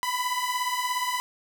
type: beating tone pair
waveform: sawtooth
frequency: 987.8 / 1004.8 Hz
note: B5 / B5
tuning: 0 / +30 cents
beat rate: 17 Hz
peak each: -25 dBFS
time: 0.03-1.2 s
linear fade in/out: 0 ms
effects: none